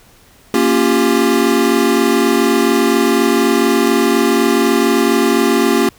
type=chord; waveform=square; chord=G half-diminished seventh; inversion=first; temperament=equal with one note detuned; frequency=233.1 / 277.2 / 349.2 / 396.6 Hz; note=Bb3 / Db4 / F4 / G4; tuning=0 / 0 / 0 / +20 cents; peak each=-17 dBFS; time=0.54-5.89 s; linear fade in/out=2 ms; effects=pink hiss -47 dBFS RMS until 5.98 s